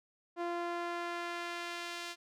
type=tone with band-pass filter sweep; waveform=sawtooth; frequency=345.4 Hz; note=F4; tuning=19 cents flat; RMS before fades=-39 dBFS; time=0.36-2.16 s; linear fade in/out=50 ms; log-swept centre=690 to 3900 Hz; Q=0.74; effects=none